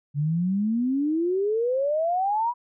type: exponential sweep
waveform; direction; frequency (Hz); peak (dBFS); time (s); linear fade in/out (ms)
sine; up; 140.4 to 988; -21; 0.14-2.54; 50
effects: none